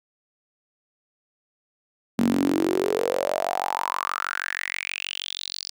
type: tone with high-pass filter sweep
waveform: sawtooth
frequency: 46.25 Hz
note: F#1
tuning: in tune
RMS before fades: -26 dBFS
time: 2.18-5.7 s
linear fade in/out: 10 ms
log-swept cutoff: 220 to 4900 Hz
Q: 7.4
effects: none